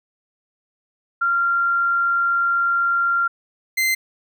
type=tone pair in turn; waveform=sine / 40% pulse; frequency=1384 / 2074 Hz; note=F6 / C7; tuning=-16 / -16 cents; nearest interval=perfect fifth; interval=700 cents; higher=second; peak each=-16 dBFS; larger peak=neither; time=1.21-3.28 / 3.77-3.95 s; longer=first; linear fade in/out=10 ms; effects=none